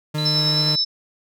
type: tone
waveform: 40% pulse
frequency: 151.7 Hz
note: D#3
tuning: 44 cents flat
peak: -21 dBFS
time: 0.14-0.76 s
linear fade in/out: 10 ms
type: tone with vibrato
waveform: sine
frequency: 3959 Hz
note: B7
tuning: 3 cents sharp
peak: -24 dBFS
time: 0.18-0.84 s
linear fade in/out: 5 ms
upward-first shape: sine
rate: 2.6 Hz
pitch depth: 22 cents each way
type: tone with tremolo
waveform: sine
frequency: 5274 Hz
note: E8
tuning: in tune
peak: -17 dBFS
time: 0.25-0.85 s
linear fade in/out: 10 ms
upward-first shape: sine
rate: 9.5 Hz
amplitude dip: 40%
type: click train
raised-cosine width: 0.5 ms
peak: -25 dBFS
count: 65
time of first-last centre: 0.35-0.736 s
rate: 166 Hz
effects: none